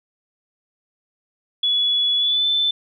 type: tone with pitch glide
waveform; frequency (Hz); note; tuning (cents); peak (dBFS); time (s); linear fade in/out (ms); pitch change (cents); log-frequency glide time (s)
sine; 3401 to 3525; G#7 to A7; +40 to +2; -16; 1.63-2.71; 5; +62; 2.17-2.46
effects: none